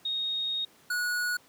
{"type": "tone pair in turn", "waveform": ["sine", "square"], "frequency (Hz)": [3729, 1460.3], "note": ["A#7", "F#6"], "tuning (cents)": [0, -23], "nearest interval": "octave + major third", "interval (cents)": 1623, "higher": "first", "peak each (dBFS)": [-28, -28], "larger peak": "neither", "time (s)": [[0.05, 0.65], [0.9, 1.37]], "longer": "first", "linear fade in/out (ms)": 5, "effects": ["pink hiss -59 dBFS RMS until 1.48 s", "high-pass 150 Hz 12 dB/octave"]}